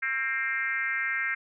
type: tone with frequency modulation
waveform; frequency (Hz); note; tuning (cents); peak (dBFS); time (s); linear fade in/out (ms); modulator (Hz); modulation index
sine; 1851; A#6; -13; -26; 0.02-1.35; 10; 256; 1.6
effects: none